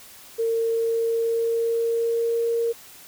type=tone with pitch glide; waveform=sine; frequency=456 to 464 Hz; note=A#4 to A#4; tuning=-38 to -8 cents; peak=-20 dBFS; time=0.38-2.73 s; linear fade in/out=20 ms; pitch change=+30 cents; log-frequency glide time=0.59-2.43 s; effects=white hiss -46 dBFS RMS until 3.07 s